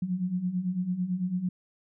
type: beating tone pair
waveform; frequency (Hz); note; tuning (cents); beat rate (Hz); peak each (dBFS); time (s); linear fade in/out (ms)
sine; 175.4 / 184.4; F3 / F#3; +8 / -6; 9; -33 / -28; 0.02-1.49; 5
effects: none